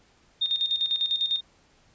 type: tone with tremolo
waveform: sine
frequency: 3661 Hz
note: A#7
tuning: 32 cents flat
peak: -21 dBFS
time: 0.41-1.41 s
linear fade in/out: 10 ms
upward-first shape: square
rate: 10 Hz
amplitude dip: 65%
effects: pink hiss -61 dBFS RMS until 1.94 s + resampled to 16000 Hz